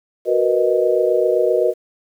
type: chord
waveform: sine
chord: B major seventh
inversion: second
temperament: equal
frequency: 370 / 466.2 / 493.9 / 622.3 Hz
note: F#4 / A#4 / B4 / D#5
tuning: 0 / 0 / 0 / 0 cents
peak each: -19 dBFS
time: 0.25-1.74 s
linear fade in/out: 50 ms
effects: 8-bit